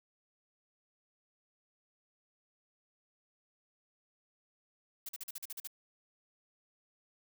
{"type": "noise bursts", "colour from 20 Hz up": "blue", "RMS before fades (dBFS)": -42, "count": 9, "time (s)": [5.06, 5.674], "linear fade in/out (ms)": 5, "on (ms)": 30, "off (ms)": 43, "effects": []}